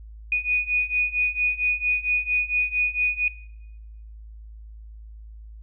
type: beating tone pair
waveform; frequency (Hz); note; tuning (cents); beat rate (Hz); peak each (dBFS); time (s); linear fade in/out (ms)
sine; 2471 / 2475.4; D#7 / D#7; -13 / -9; 4.4; -24; 0.32-3.28; 2
effects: noise-tail reverb RT60 1.0 s tail -22 dB re dry + added 54 Hz sine -39 dBFS peak until 5.62 s